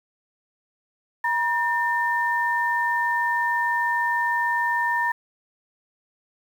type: tone pair together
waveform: sine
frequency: 953.5 / 1800 Hz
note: A#5 / A6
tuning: +39 / +39 cents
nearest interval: major seventh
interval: 1100 cents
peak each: -23 dBFS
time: 1.24-5.12 s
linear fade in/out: 5 ms
effects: 8-bit